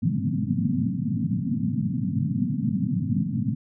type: band-pass noise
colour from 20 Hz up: white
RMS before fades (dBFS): -25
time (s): 0.02-3.55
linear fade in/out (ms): 10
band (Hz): 100 to 260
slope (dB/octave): 96
effects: none